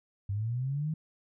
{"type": "linear sweep", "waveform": "sine", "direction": "up", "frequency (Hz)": [96.1, 160], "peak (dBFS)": -29, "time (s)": [0.29, 0.94], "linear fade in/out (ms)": 5, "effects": []}